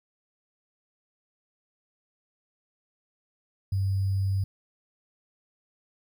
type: tone with sample-and-hold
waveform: sine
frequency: 96.9 Hz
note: G2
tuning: 20 cents flat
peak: -23 dBFS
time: 3.72-4.44 s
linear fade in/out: 5 ms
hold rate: 4900 Hz
effects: none